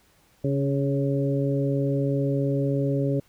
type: harmonic tone with a mistuned harmonic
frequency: 138.59 Hz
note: C#3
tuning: in tune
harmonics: 1 / 2 / 3 / 4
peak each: -24 / -27 / -29 / -30 dBFS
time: 0.44-3.2 s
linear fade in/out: 5 ms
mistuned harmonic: 2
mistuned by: +19 cents
effects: pink hiss -61 dBFS RMS until 3.28 s